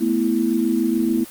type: chord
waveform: sine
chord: A suspended second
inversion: none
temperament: equal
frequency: 220 / 246.9 / 329.6 Hz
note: A3 / B3 / E4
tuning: 0 / 0 / 0 cents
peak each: -22 / -21 / -20 dBFS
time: 0-1.25 s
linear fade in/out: 20 ms
effects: white hiss -40 dBFS RMS until 1.3 s + Opus 24 kbps